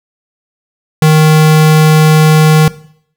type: tone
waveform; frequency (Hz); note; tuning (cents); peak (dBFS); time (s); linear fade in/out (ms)
square; 155.56; D#3; 0; -4; 1.02-2.68; 2
effects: noise-tail reverb RT60 0.6 s tail -18 dB re dry